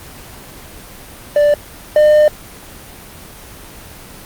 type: tone pair in turn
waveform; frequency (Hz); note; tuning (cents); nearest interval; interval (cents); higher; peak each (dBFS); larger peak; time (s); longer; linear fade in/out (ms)
triangle; 587.3 / 603.8; D5 / D5; 0 / +48; unison; 48; second; -6 / -4; second; 1.36-1.54 / 1.96-2.28; second; 2
effects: pink hiss -35 dBFS RMS until 4.25 s + Opus 24 kbps